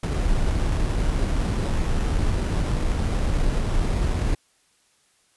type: noise with sample-and-hold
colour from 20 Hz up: brown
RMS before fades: -22 dBFS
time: 0.03-4.35 s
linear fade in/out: 5 ms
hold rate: 4410 Hz
effects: white hiss -63 dBFS RMS until 5.36 s + resampled to 24000 Hz